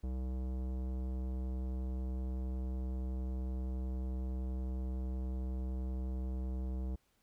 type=tone with tanh clipping; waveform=sine; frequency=63.9 Hz; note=C2; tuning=40 cents flat; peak=-37 dBFS; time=0.03-6.96 s; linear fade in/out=10 ms; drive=17 dB; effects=pink hiss -75 dBFS RMS until 7.22 s